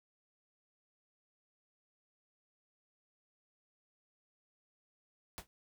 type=noise with exponential decay; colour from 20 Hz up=pink; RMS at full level=-40 dBFS; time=5.38-5.47 s; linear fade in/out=0 ms; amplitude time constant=19 ms; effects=none